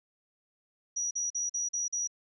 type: tone bursts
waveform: sine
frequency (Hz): 5810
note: F#8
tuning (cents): -32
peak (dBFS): -29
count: 6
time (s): 0.96-2.075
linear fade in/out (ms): 10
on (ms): 150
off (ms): 43
effects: none